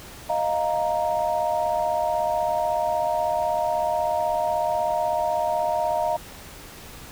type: chord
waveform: sine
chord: Eb suspended second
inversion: none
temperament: equal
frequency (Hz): 622.3 / 698.5 / 932.3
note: Eb5 / F5 / Bb5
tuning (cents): 0 / 0 / 0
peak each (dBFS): -25 / -25 / -26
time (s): 0.29-6.17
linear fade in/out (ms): 10
effects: pink hiss -42 dBFS RMS until 7.11 s